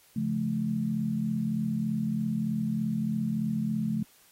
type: chord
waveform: sine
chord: Db augmented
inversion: none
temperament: just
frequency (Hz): 138.59 / 173.24 / 216.5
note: Db3 / F3 / A3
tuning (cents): 0 / -14 / -28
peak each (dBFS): -34 / -33 / -28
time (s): 0.16-4.03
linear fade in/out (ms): 5
effects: white hiss -60 dBFS RMS until 4.31 s + AAC 48 kbps